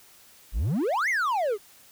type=exponential two-way sweep; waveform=triangle; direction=up then down; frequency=39.26 to 2216 to 379.4 Hz; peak=-21 dBFS; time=0.52-1.58 s; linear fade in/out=50 ms; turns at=1.09 s; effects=white hiss -54 dBFS RMS until 1.91 s